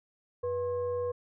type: tone with frequency modulation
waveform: sine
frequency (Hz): 488.7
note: B4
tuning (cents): -18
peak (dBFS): -29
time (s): 0.43-1.12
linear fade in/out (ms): 10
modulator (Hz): 580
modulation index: 0.45
effects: none